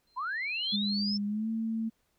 sine tone with exponential growth, 4145 Hz, C8, 17 cents flat, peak -29 dBFS, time 0.07-0.76 s, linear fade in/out 2 ms, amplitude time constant 150 ms
sine linear sweep, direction up, 932.3 to 5370 Hz, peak -31 dBFS, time 0.16-1.18 s, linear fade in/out 20 ms
sine tone with pitch glide, 204.3 to 224.1 Hz, G#3 to A3, -28 to +32 cents, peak -29 dBFS, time 0.72-1.9 s, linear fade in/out 20 ms, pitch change +160 cents, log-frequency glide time 1.26-1.49 s
effects pink hiss -74 dBFS RMS until 2.18 s

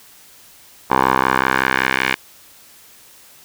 10% pulse tone with band-pass filter sweep, 65.3 Hz, C2, 3 cents flat, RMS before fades -17 dBFS, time 0.9-2.15 s, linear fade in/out 10 ms, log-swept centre 940 to 2200 Hz, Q 2, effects white hiss -46 dBFS RMS until 3.44 s

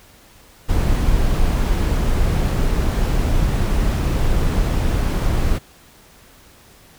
brown noise, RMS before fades -17 dBFS, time 0.68-5.59 s, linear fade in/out 20 ms, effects pink hiss -48 dBFS RMS until 6.98 s

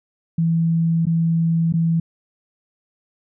sine tone with dropouts, 165.2 Hz, E3, 4 cents sharp, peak -15 dBFS, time 0.38-2 s, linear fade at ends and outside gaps 5 ms, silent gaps 1.055-1.067 / 1.725-1.737 s, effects none

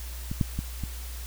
clicks, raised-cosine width 5 ms, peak -18 / -10 / -17 / -20 dBFS, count 4, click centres 0.315 / 0.412 / 0.59 / 0.837 s, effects added 60 Hz sine -35 dBFS peak until 1.26 s + white hiss -44 dBFS RMS until 1.26 s

